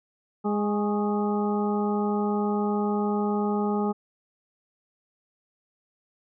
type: harmonic tone with a mistuned harmonic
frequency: 207 Hz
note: G#3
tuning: 5 cents flat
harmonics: 1 / 2 / 3 / 4 / 5 / 6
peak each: -25 / -28 / -40 / -31 / -42 / -36 dBFS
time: 0.44-3.93 s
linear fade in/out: 20 ms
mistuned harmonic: 5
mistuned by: +95 cents
effects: none